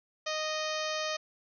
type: harmonic tone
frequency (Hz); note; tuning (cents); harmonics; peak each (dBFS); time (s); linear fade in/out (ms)
620; D#5; -6; 1 / 2 / 3 / 4 / 5 / 6 / 7 / 8 / 9 / 10; -35 / -38 / -40 / -41 / -42 / -43 / -43 / -44 / -45 / -45; 0.26-1.17; 10
effects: none